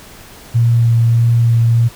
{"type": "tone with vibrato", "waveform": "sine", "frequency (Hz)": 116.7, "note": "A#2", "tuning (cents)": 2, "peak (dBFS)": -8, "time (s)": [0.54, 1.89], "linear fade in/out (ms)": 20, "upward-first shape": "sine", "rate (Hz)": 1.6, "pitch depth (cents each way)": 12, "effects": ["pink hiss -38 dBFS RMS until 1.95 s"]}